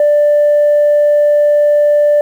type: tone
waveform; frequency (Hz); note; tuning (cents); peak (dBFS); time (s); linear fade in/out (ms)
sine; 589; D5; +5; -5; 0-2.21; 2
effects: tanh soft clip ceiling -4 dBFS + 7-bit